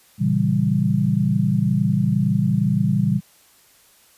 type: chord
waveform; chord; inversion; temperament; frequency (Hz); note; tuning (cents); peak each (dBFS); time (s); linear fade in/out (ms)
sine; A# diminished seventh; none; equal; 116.54 / 138.59 / 164.81 / 196; A#2 / C#3 / E3 / G3; 0 / 0 / 0 / 0; -23 / -22 / -22 / -20; 0.18-3.21; 50
effects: white hiss -54 dBFS RMS until 4.17 s + resampled to 32000 Hz